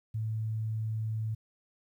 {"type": "tone", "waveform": "sine", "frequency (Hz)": 110, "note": "A2", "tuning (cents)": 0, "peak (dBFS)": -30, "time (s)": [0.14, 1.35], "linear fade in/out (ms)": 10, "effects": ["11-bit"]}